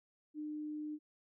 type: tone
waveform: sine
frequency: 302.2 Hz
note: D4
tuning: 50 cents sharp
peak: -39 dBFS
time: 0.34-0.99 s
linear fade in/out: 50 ms
effects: none